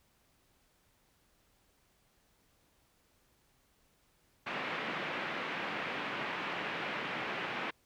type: band-pass noise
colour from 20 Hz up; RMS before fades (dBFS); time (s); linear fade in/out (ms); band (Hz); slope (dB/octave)
white; -38; 4.46-7.71; 10; 140 to 2600; 24
effects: pink hiss -71 dBFS RMS until 7.85 s